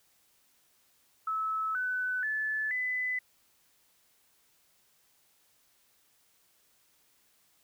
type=tone with pitch steps; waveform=sine; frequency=1300 / 1502 / 1735.3 / 2005 Hz; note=E6 / F#6 / A6 / B6; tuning=-24 / +26 / -24 / +26 cents; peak=-29 dBFS; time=1.27-3.19 s; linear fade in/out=5 ms; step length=480 ms; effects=white hiss -68 dBFS RMS until 7.63 s